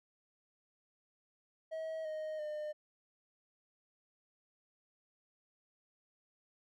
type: tone with pitch steps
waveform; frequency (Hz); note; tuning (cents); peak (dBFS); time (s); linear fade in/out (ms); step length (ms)
triangle; 640 / 622.1 / 604.8; D#5 / D#5 / D#5; +49 / 0 / -49; -36; 1.71-2.73; 20; 340
effects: none

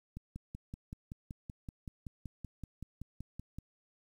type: click train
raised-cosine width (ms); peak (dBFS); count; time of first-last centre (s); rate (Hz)
5; -30; 19; 0.17-3.586; 5.27
effects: 10-bit

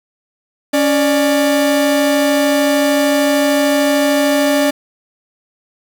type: tone pair together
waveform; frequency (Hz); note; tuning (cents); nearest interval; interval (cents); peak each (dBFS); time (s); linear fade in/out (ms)
45% pulse; 280 / 593.3; C#4 / D5; +18 / +18; octave + minor second; 1300; -14; 0.73-4.71; 10
effects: 7-bit

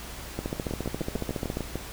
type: two click trains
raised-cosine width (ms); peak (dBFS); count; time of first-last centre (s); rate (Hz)
2; -16 / -17; 18 / 8; 0.39-1.571 / 0.71-1.756; 14.4 / 6.69
effects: added 60 Hz sine -44 dBFS peak until 1.92 s + pink hiss -41 dBFS RMS until 1.92 s

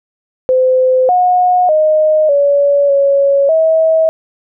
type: tone with pitch steps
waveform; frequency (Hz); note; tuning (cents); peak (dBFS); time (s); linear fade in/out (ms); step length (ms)
sine; 514 / 725 / 619 / 568 / 557 / 643; C5 / F#5 / D#5 / C#5 / C#5 / E5; -31 / -35 / -9 / +42 / +8 / -43; -7; 0.49-4.09; 0; 600
effects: none

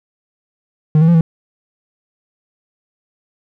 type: tone with pitch steps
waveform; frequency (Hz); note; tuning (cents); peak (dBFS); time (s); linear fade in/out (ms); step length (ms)
triangle; 153.8 / 162.1 / 170.9 / 163.3; D#3 / E3 / F3 / E3; -20 / -29 / -37 / -16; -5; 0.95-1.21; 2; 65
effects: none

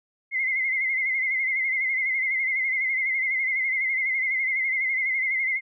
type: tone with vibrato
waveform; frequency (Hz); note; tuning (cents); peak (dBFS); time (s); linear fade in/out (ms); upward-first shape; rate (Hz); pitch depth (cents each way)
sine; 2093; C7; 0; -22; 0.31-5.61; 50; sine; 12; 62
effects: none

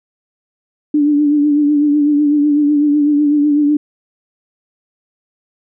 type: tone with vibrato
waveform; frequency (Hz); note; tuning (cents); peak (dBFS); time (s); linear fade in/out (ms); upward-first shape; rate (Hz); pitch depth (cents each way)
sine; 293.7; D4; 0; -9; 0.94-3.77; 5; triangle; 8; 49
effects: none

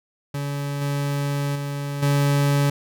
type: tone with level steps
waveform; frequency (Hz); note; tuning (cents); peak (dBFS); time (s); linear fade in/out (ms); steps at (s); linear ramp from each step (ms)
40% pulse; 142.3; C#3; +46; -24 / -21 / -25 / -16; 0.34-2.7; 5; 0.81 / 1.55 / 2.02; 10
effects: none

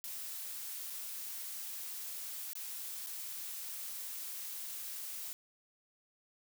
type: noise with dropouts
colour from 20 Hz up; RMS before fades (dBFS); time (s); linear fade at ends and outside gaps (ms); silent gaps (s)
blue; -43; 0.04-5.33; 0; 0.9-0.904 / 2.533-2.553 / 3.063-3.07
effects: none

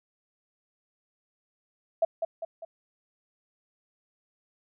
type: tone with echo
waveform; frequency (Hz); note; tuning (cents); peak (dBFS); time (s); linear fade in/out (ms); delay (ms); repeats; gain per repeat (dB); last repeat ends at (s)
sine; 659.3; E5; 0; -19; 2.02-2.05; 5; 200; 3; -6; 2.65
effects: none

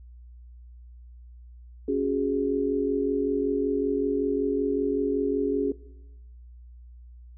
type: chord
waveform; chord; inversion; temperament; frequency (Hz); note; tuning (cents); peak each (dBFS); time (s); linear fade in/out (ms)
sine; C# suspended fourth; none; equal; 277.2 / 370 / 415.3; C#4 / F#4 / G#4; 0 / 0 / 0; -27 / -29 / -26; 1.88-5.72; 5
effects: noise-tail reverb RT60 1.0 s tail -20 dB re dry + added 60 Hz sine -44 dBFS peak until 7.37 s

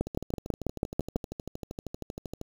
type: two click trains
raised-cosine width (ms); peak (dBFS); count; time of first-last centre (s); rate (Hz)
2; -13 / -23; 8 / 31; 0.01-1.159 / 0.07-2.414; 6.09 / 12.8
effects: 7-bit

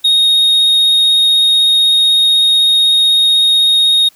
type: tone with vibrato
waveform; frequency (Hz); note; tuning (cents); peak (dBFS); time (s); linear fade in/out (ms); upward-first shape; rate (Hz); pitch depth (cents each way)
triangle; 3729; A#7; 0; -6; 0.04-4.09; 10; triangle; 16; 11
effects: white hiss -49 dBFS RMS until 4.15 s

